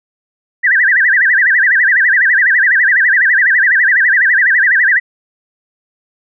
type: tone with vibrato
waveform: sine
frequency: 1760 Hz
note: A6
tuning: in tune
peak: -7 dBFS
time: 0.63-5 s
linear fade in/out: 20 ms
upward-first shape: sine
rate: 12 Hz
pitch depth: 220 cents each way
effects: none